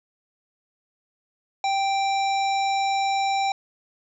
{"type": "harmonic tone", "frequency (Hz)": 784, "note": "G5", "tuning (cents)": 0, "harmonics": [1, 3, 5, 7, 9], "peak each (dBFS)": [-21, -31, -33, -39, -41], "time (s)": [1.64, 3.52], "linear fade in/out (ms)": 2, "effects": []}